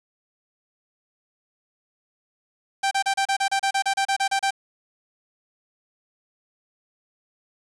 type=tone bursts; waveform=sawtooth; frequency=784 Hz; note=G5; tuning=in tune; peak=-16 dBFS; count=15; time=2.83-4.508 s; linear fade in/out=10 ms; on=82 ms; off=32 ms; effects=resampled to 22050 Hz + 7-bit